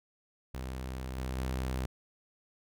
sawtooth tone with level steps, 64.4 Hz, C2, 27 cents flat, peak -33 / -30 / -28 dBFS, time 0.54-1.86 s, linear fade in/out 5 ms, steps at 1.17 / 1.37 s, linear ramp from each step 5 ms, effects none

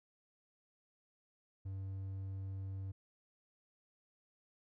triangle tone, 96.4 Hz, G2, 28 cents flat, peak -38 dBFS, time 1.65-2.92 s, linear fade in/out 10 ms, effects none

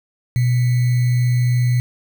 sine tone with sample-and-hold, 123 Hz, B2, 7 cents flat, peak -13 dBFS, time 0.36-1.8 s, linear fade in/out 0 ms, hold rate 2100 Hz, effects none

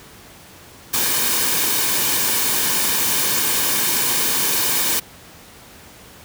white noise with comb filter, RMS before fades -19 dBFS, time 0.93-5 s, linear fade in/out 10 ms, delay 1.5 ms, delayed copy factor -0.5, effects pink hiss -43 dBFS RMS until 6.24 s + high-pass 60 Hz 12 dB/octave

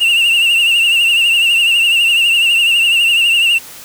triangle tone with vibrato, 2766 Hz, F7, 17 cents flat, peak -7 dBFS, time 0-3.59 s, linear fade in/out 20 ms, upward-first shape triangle, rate 12 Hz, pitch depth 81 cents each way, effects white hiss -34 dBFS RMS until 3.84 s

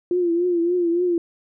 sine tone with vibrato, 347.8 Hz, F4, 7 cents flat, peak -17 dBFS, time 0.11-1.18 s, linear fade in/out 2 ms, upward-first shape triangle, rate 3.5 Hz, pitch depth 78 cents each way, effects none

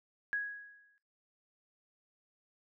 sine tone with exponential decay, 1661.2 Hz, G#6, in tune, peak -29 dBFS, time 0.33-0.98 s, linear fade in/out 0 ms, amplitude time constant 140 ms, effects noise-tail reverb RT60 0.3 s tail -19 dB re dry

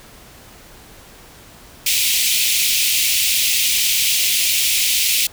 pink high-pass noise, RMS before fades -17 dBFS, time 1.86-5.27 s, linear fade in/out 5 ms, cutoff 2300 Hz, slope 48 dB/octave, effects pink hiss -43 dBFS RMS until 5.32 s

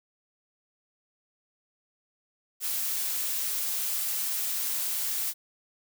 blue noise, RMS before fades -30 dBFS, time 2.6-5.34 s, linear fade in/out 50 ms, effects none

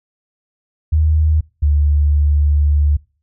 sine tone pair in turn, 77.7 / 73.34 Hz, D#2 / D2, -2 / -2 cents, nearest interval minor second, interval 100 cents, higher first, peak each -10 dBFS, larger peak neither, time 0.92-1.41 / 1.62-2.97 s, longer second, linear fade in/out 10 ms, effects noise-tail reverb RT60 0.4 s tail -25 dB re dry

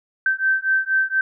sine beating tone pair, 1550 / 1554.2 Hz, G6 / G6, -20 / -15 cents, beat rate 4.2 Hz, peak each -20 dBFS, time 0.26-1.21 s, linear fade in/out 2 ms, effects none

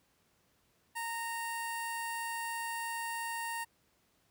15% pulse tone with notch filter, 923 Hz, A#5, 17 cents flat, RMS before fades -38 dBFS, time 0.95-3.65 s, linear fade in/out 20 ms, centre 3500 Hz, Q 1.2, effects pink hiss -72 dBFS RMS until 4.3 s + high-pass 60 Hz 12 dB/octave

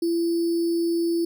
sine tone with sample-and-hold, 337.5 Hz, E4, 41 cents sharp, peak -20 dBFS, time 0.02-1.25 s, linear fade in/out 5 ms, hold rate 4900 Hz, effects none

